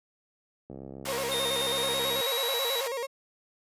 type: click train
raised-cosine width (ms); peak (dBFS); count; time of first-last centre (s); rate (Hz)
2; -28; 102; 0.7-2.203; 67.2
type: high-pass noise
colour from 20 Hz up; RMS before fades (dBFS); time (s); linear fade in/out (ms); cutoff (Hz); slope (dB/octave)
pink; -36; 1.05-2.88; 5; 590; 48
type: tone with vibrato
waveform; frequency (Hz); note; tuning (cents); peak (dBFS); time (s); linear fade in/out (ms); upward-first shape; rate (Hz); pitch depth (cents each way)
35% pulse; 506; B4; +42; -29; 1.07-3.07; 20; square; 9.2; 120
type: tone with pitch glide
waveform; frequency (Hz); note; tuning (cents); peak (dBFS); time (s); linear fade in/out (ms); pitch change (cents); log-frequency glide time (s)
square; 3674 to 3888; A#7 to B7; -26 to -28; -30; 1.31-2.81; 10; +98; 1.67-2.55
effects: high-pass 100 Hz 12 dB/octave + resampled to 32000 Hz